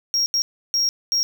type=tone bursts at uneven times; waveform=triangle; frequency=5590 Hz; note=F8; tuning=1 cent sharp; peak=-16 dBFS; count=4; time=0.14-0.26 / 0.34-0.42 / 0.74-0.89 / 1.12-1.23 s; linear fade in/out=0 ms; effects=none